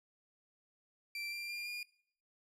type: tone with pitch steps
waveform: 30% pulse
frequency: 2349 / 2374 / 2398 / 2423 Hz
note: D7 / D7 / D7 / D#7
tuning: 0 / +18 / +36 / -47 cents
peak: -37 dBFS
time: 1.15-1.83 s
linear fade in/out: 2 ms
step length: 170 ms
effects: noise-tail reverb RT60 0.6 s tail -20 dB re dry + low-pass 11000 Hz 12 dB/octave